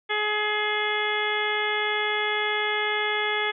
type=harmonic tone; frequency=421.9 Hz; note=G#4; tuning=27 cents sharp; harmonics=1 / 2 / 3 / 4 / 5 / 6 / 7 / 8; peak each=-30 / -31 / -33 / -30 / -28 / -38 / -37 / -32 dBFS; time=0.09-3.52 s; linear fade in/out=20 ms; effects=none